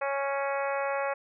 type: harmonic tone with a mistuned harmonic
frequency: 277.2 Hz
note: C#4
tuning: in tune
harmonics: 2 / 3 / 4 / 5 / 6 / 7 / 8 / 9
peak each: -30 / -34 / -36 / -38 / -40 / -41 / -42 / -43 dBFS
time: 0.01-1.14 s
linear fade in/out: 10 ms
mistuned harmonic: 9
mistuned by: +18 cents
effects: none

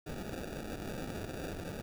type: noise with sample-and-hold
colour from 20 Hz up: blue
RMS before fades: -41 dBFS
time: 0.06-1.82 s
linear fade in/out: 10 ms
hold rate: 1050 Hz
effects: none

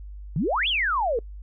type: exponential two-way sweep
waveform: sine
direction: up then down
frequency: 130.81 to 3520 to 432 Hz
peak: -21 dBFS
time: 0.36-1.19 s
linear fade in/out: 2 ms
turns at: 0.68 s
effects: noise-tail reverb RT60 0.1 s tail -25 dB re dry + added 50 Hz sine -36 dBFS peak until 1.42 s

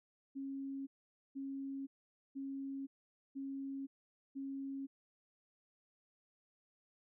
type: tone bursts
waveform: sine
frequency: 272.8 Hz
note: C#4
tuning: 28 cents flat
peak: -40 dBFS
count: 5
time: 0.35-4.87 s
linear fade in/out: 20 ms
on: 520 ms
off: 480 ms
effects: none

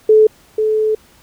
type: tone pair in turn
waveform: sine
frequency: 433 / 433 Hz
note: A4 / A4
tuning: -28 / -28 cents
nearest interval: unison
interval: 0 cents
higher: neither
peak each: -5 / -12 dBFS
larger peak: first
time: 0.09-0.27 / 0.58-0.95 s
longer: second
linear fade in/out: 5 ms
effects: pink hiss -49 dBFS RMS until 1.22 s

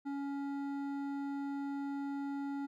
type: tone with hard clipping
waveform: triangle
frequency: 280 Hz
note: C#4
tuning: 18 cents sharp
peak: -38 dBFS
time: 0.05-2.67 s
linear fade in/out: 20 ms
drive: 14 dB
effects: none

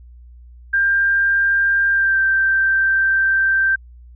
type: tone with pitch glide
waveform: sine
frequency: 1593 to 1566.5 Hz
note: G6 to G6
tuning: +27 to -2 cents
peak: -13 dBFS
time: 0.73-3.76 s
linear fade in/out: 10 ms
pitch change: -29 cents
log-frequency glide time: 1.91-2.19 s
effects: added 60 Hz sine -39 dBFS peak until 4.15 s

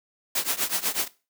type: noise with tremolo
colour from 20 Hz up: white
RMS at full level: -23 dBFS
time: 0.35-1.08 s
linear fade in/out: 5 ms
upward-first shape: triangle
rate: 8.1 Hz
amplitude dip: 95%
effects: noise-tail reverb RT60 0.3 s tail -18 dB re dry + high-pass 200 Hz 12 dB/octave

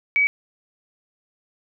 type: tone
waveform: sine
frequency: 2274 Hz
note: C#7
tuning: 44 cents sharp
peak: -15 dBFS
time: 0.16-0.27 s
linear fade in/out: 0 ms
effects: none

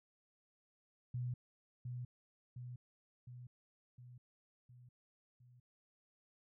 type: tone with echo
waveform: sine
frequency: 123.47 Hz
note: B2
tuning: in tune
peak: -37 dBFS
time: 1.14-1.34 s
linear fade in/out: 5 ms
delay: 710 ms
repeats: 6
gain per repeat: -4 dB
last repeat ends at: 5.6 s
effects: none

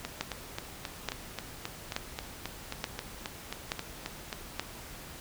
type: two click trains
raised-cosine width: 0.2 ms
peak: -17 / -13 dBFS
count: 17 / 6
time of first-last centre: 0.05-4.328 / 0.21-4.596 s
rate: 3.74 / 1.14 Hz
effects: pink hiss -46 dBFS RMS until 5.2 s

